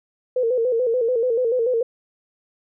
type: tone with vibrato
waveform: sine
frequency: 480.9 Hz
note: B4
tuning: 46 cents flat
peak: -17 dBFS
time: 0.36-1.83 s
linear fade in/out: 5 ms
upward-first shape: square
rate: 6.9 Hz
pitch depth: 86 cents each way
effects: none